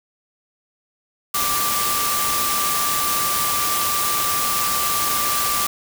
sine tone in noise, 1174.7 Hz, D6, in tune, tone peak -23 dBFS, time 1.34-5.67 s, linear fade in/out 5 ms, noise white, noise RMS -22 dBFS, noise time 1.34-5.67 s, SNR -4 dB, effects none

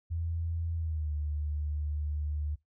sine tone with pitch glide, 83.2 to 74.55 Hz, E2 to D2, +17 to +27 cents, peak -30 dBFS, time 0.1-2.56 s, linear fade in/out 20 ms, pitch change -190 cents, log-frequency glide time 0.75-1.13 s, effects noise-tail reverb RT60 0.2 s tail -24 dB re dry

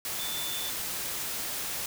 sine tone in noise, 3520 Hz, A7, in tune, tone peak -36 dBFS, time 0.19-0.7 s, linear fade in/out 2 ms, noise white, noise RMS -34 dBFS, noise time 0.05-1.86 s, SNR -5 dB, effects none

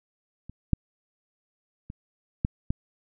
clicks, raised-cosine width 5 ms, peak -28 / -8 / -25 / -11 / -13 dBFS, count 5, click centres 0.496 / 0.733 / 1.901 / 2.449 / 2.705 s, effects none

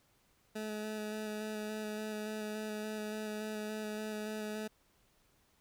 20% pulse tone with vibrato, 214 Hz, A3, 48 cents flat, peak -33 dBFS, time 0.55-4.68 s, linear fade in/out 10 ms, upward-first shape square, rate 3.5 Hz, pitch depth 12 cents each way, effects pink hiss -71 dBFS RMS until 5.6 s

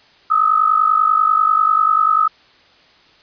sine tone pair together, 1244.5 / 1294.7 Hz, D#6 / E6, 0 / -32 cents, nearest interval minor second, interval 68 cents, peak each -14 dBFS, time 0.3-2.28 s, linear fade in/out 10 ms, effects white hiss -50 dBFS RMS until 3.22 s + resampled to 11025 Hz

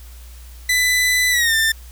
sawtooth tone with pitch glide, 1997 to 1789.4 Hz, B6 to A6, +19 to +29 cents, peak -11 dBFS, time 0.69-1.72 s, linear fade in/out 5 ms, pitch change -190 cents, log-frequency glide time 1.3-1.54 s, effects added 60 Hz sine -36 dBFS peak until 1.91 s + white hiss -47 dBFS RMS until 1.91 s

